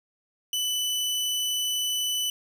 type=tone; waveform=sawtooth; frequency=2988 Hz; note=F#7; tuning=16 cents sharp; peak=-22 dBFS; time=0.53-2.3 s; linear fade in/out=2 ms; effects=none